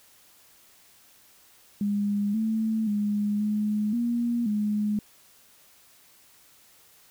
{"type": "tone with pitch steps", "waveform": "sine", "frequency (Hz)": [204, 220.8, 206.9, 210.7, 237.2, 209.5], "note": ["G#3", "A3", "G#3", "G#3", "A#3", "G#3"], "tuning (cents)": [-31, 6, -6, 25, 30, 15], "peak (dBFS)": -23, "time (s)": [1.81, 4.99], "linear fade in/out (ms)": 2, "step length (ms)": 530, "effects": ["white hiss -57 dBFS RMS until 7.1 s"]}